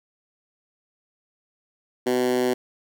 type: tone with high-pass filter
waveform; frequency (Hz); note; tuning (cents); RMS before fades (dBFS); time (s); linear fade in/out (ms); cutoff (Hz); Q
10% pulse; 125.3; B2; +25; -22; 2.06-2.54; 10; 310; 4.4
effects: none